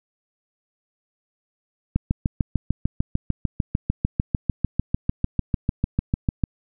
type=click train; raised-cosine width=5 ms; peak=-7 dBFS; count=31; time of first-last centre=1.96-6.438 s; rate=6.7 Hz; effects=none